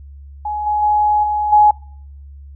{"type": "tone with level steps", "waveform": "sine", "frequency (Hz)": 840, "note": "G#5", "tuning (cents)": 19, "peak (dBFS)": [-19, -14, -11, -15, -6], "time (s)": [0.45, 1.71], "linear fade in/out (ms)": 5, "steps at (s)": [0.66, 0.82, 1.23, 1.52], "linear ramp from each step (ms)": 10, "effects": ["noise-tail reverb RT60 0.6 s tail -25 dB re dry", "added 70 Hz sine -34 dBFS peak until 2.55 s"]}